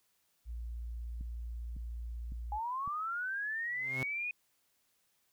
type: tone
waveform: sine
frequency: 58.27 Hz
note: A#1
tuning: in tune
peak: -38 dBFS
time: 0.45-2.6 s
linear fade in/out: 50 ms
type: click train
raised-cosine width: 5 ms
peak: -36 dBFS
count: 4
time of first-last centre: 1.21-2.877 s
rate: 1.8 Hz
type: linear sweep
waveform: sine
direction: up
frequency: 816 to 2489 Hz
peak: -34 dBFS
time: 2.52-4.31 s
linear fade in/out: 2 ms
type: tone with exponential growth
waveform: sawtooth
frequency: 130.81 Hz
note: C3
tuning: in tune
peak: -30 dBFS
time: 3.68-4.03 s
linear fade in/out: 2 ms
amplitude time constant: 75 ms
effects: white hiss -75 dBFS RMS until 5.32 s